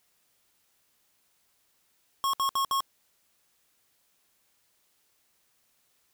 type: tone bursts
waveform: square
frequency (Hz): 1090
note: C#6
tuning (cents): -29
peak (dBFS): -25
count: 4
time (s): 2.24-2.805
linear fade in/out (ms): 0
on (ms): 94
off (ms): 63
effects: white hiss -70 dBFS RMS until 6.13 s